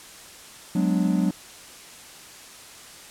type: chord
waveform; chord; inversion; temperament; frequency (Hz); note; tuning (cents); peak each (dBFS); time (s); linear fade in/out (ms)
triangle; G# half-diminished seventh; third; equal; 185 / 207.7 / 246.9 / 293.7; F#3 / G#3 / B3 / D4; 0 / 0 / 0 / 0; -20 / -24 / -26 / -25; 0.75-1.31; 5
effects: white hiss -44 dBFS RMS until 3.1 s + low-pass 10000 Hz 12 dB/octave